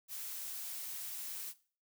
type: noise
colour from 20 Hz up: blue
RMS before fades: -43 dBFS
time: 0.08-1.54 s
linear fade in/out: 50 ms
effects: noise-tail reverb RT60 0.4 s tail -17 dB re dry